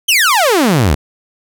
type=exponential sweep; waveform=sawtooth; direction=down; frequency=3205 to 64.3 Hz; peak=-5 dBFS; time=0.08-0.95 s; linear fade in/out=10 ms; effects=none